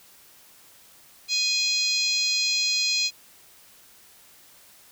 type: harmonic tone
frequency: 830.6 Hz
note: G#5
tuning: in tune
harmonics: 3 / 4 / 5 / 6 / 7 / 8 / 9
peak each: -28 / -33 / -24 / -30 / -37 / -32 / -38 dBFS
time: 1.28-3.11 s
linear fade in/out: 50 ms
effects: white hiss -53 dBFS RMS until 4.91 s